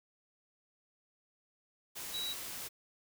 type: tone in noise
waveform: sine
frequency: 3887 Hz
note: B7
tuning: 28 cents flat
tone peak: -36 dBFS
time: 2.13-2.34 s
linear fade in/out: 20 ms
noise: white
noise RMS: -43 dBFS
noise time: 1.95-2.69 s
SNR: +4 dB
effects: none